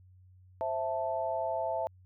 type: chord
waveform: sine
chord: A minor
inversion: first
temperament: just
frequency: 528 / 660 / 880 Hz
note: C5 / E5 / A5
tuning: +16 / +2 / 0 cents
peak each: -37 / -32 / -35 dBFS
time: 0.61-1.87 s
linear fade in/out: 0 ms
effects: added 92 Hz sine -55 dBFS peak until 2.05 s